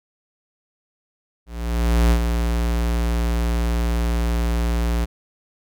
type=tone with ADSR envelope; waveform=square; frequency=58.27 Hz; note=A#1; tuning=in tune; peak=-13 dBFS; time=1.46-5.06 s; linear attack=650 ms; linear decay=77 ms; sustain=-6 dB; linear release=23 ms; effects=none